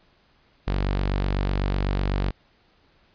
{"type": "tone", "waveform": "sawtooth", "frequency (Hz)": 47.99, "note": "G1", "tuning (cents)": -36, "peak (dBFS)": -18, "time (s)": [0.67, 2.31], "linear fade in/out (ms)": 10, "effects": ["pink hiss -61 dBFS RMS until 3.14 s", "resampled to 11025 Hz"]}